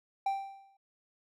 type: tone with exponential decay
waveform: triangle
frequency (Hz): 784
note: G5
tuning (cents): 0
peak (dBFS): -24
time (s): 0.26-0.77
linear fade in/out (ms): 5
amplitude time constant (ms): 110
effects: none